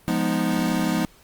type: chord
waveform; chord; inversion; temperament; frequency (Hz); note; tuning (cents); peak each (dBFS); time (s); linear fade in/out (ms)
square; F half-diminished seventh; none; equal; 174.61 / 207.7 / 246.9 / 311.1; F3 / Ab3 / Cb4 / Eb4; 0 / 0 / 0 / 0; -27; 0.08-1.05; 0
effects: pink hiss -54 dBFS RMS until 1.23 s + Opus 32 kbps